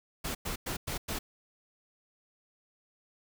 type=noise bursts; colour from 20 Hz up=pink; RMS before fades=-35 dBFS; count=5; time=0.24-1.19 s; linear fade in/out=10 ms; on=110 ms; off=100 ms; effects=none